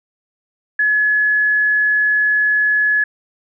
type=tone; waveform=sine; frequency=1700 Hz; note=G#6; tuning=40 cents sharp; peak=-12 dBFS; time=0.79-3.04 s; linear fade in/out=5 ms; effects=none